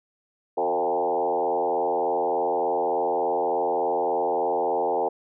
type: tone with frequency modulation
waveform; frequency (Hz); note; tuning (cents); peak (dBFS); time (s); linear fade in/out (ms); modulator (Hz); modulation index
sine; 622.3; D#5; 0; -21; 0.57-5.09; 10; 83.4; 3
effects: none